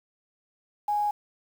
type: tone with quantisation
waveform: sine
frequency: 830.6 Hz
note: G#5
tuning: in tune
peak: -23 dBFS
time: 0.88-1.11 s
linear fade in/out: 5 ms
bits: 8
effects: none